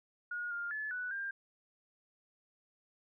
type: tone with pitch steps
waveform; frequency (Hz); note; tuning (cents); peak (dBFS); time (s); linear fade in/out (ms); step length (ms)
sine; 1440 / 1406 / 1725 / 1483 / 1596; F#6 / F6 / A6 / F#6 / G6; -47 / +11 / -35 / +4 / +31; -36; 0.31-1.31; 5; 200
effects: none